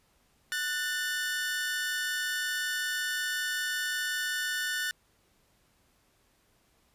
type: tone pair together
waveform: sawtooth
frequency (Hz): 1479.1 / 1784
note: F#6 / A6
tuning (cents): -1 / +23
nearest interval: minor third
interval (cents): 324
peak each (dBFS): -29 / -29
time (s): 0.52-4.91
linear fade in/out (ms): 0
effects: pink hiss -68 dBFS RMS until 6.94 s + resampled to 32000 Hz